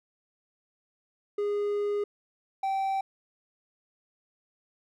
triangle tone pair in turn, 411 / 775.9 Hz, G#4 / G5, -18 / -18 cents, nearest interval major seventh, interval 1100 cents, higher second, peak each -24 dBFS, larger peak neither, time 1.38-2.04 / 2.63-3.01 s, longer first, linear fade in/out 5 ms, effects none

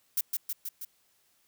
violet noise with echo, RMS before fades -27 dBFS, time 0.17-0.21 s, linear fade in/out 5 ms, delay 160 ms, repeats 4, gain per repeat -3 dB, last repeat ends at 0.85 s, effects white hiss -69 dBFS RMS until 1.47 s

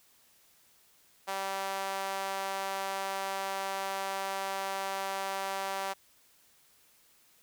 sawtooth tone with high-pass filter, 194.1 Hz, G3, 17 cents flat, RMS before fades -35 dBFS, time 1.27-5.94 s, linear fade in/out 20 ms, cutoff 760 Hz, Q 1.8, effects white hiss -64 dBFS RMS until 7.42 s

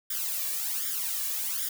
blue noise with flanger, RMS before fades -31 dBFS, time 0.1-1.69 s, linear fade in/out 5 ms, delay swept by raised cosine 0.57 to 1.77 ms, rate 1.3 Hz, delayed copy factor +0.9, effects none

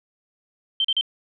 sine tone bursts, 3125 Hz, G7, 6 cents flat, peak -18 dBFS, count 3, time 0.8-1.011 s, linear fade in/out 2 ms, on 45 ms, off 38 ms, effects none

